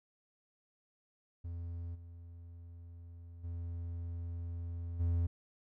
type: tone with level steps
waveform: triangle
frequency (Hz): 85.3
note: F2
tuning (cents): -40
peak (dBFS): -37 / -46 / -36 / -27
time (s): 1.44-5.27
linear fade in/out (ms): 10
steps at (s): 1.94 / 3.43 / 4.99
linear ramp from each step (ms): 20
effects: none